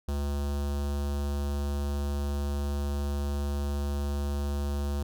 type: tone with notch filter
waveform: square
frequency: 71.4 Hz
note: D2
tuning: 48 cents flat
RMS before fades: -30 dBFS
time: 0.08-5.03 s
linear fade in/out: 5 ms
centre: 2100 Hz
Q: 1.2
effects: none